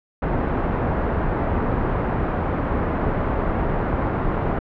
pink low-pass noise, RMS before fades -22 dBFS, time 0.22-4.59 s, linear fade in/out 5 ms, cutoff 1300 Hz, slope 12 dB/octave, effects low-pass 2000 Hz 12 dB/octave

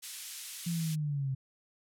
white high-pass noise, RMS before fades -41 dBFS, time 0.02-0.96 s, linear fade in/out 20 ms, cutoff 2400 Hz, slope 12 dB/octave
sine linear sweep, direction down, 172.4 to 130.81 Hz, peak -30 dBFS, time 0.66-1.35 s, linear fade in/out 10 ms
effects low-pass 12000 Hz 12 dB/octave

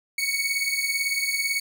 sawtooth beating tone pair, 2217 / 2235 Hz, C#7 / C#7, 0 / +14 cents, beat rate 18 Hz, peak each -23 dBFS, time 0.18-1.6 s, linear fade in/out 5 ms, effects none

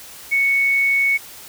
sine tone, 2217 Hz, C#7, in tune, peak -14 dBFS, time 0.31-1.18 s, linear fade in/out 20 ms, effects white hiss -39 dBFS RMS until 1.48 s

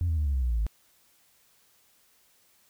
sine tone with pitch steps, 86.5 / 80.71 / 75.3 / 70.26 / 65.55 / 61.16 / 57.07 / 53.25 Hz, F2 / E2 / D2 / C#2 / C2 / B1 / A#1 / G#1, -16 / -36 / +44 / +24 / +4 / -16 / -36 / +44 cents, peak -22 dBFS, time 0.01-0.666 s, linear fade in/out 0 ms, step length 82 ms, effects tanh soft clip ceiling -21 dBFS + white hiss -64 dBFS RMS until 2.69 s

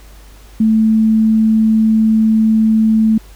sine tone, 220 Hz, A3, in tune, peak -8 dBFS, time 0.6-3.18 s, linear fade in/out 5 ms, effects added 50 Hz sine -37 dBFS peak until 3.35 s + pink hiss -45 dBFS RMS until 3.35 s

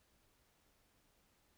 silence, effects pink hiss -74 dBFS RMS until 1.57 s

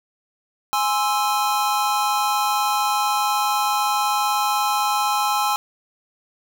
square chord, Ab augmented, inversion none, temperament equal, 830.6 / 1046.5 / 1318.5 Hz, Ab5 / C6 / E6, 0 / 0 / 0 cents, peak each -22 / -25 / -25 dBFS, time 0.73-5.56 s, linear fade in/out 0 ms, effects none

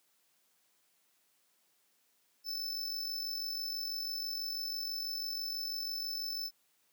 square tone with amplitude modulation, 5274 Hz, E8, in tune, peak -34 dBFS, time 2.44-6.51 s, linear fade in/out 50 ms, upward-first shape sine, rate 46.1 Hz, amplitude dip 45%, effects white hiss -73 dBFS RMS until 6.92 s + high-pass 150 Hz 12 dB/octave

